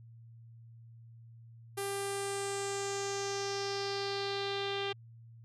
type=tone with low-pass filter sweep; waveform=sawtooth; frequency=396.8 Hz; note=G4; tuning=21 cents sharp; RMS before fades=-36 dBFS; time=1.77-4.93 s; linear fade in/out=10 ms; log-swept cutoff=11000 to 3300 Hz; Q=4; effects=added 115 Hz sine -51 dBFS peak until 5.44 s